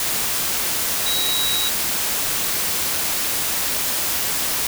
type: tone in noise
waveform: sine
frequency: 3854 Hz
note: B7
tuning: 43 cents flat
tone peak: -21 dBFS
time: 1.06-1.69 s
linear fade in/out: 2 ms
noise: white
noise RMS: -22 dBFS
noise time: 0-4.67 s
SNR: -2 dB
effects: none